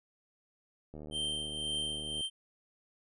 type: click train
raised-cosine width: 2 ms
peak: -33 dBFS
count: 97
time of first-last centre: 0.94-2.208 s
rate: 75.7 Hz
type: tone with tremolo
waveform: square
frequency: 3136 Hz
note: G7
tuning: in tune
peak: -32 dBFS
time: 1.11-2.3 s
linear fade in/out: 50 ms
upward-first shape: triangle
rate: 1.9 Hz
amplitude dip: 60%
effects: resampled to 24000 Hz